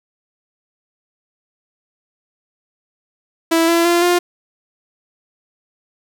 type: tone with pitch steps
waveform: sawtooth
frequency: 329.6 / 337.1 / 344.8 / 352.6 Hz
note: E4 / E4 / F4 / F4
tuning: 0 / +39 / -22 / +17 cents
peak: -8 dBFS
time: 3.51-4.19 s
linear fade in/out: 10 ms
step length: 170 ms
effects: none